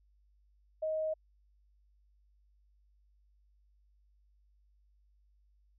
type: tone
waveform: sine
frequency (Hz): 628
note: D#5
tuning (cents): +16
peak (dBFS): -31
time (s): 0.82-1.14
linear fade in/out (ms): 10
effects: added 50 Hz sine -65 dBFS peak until 5.78 s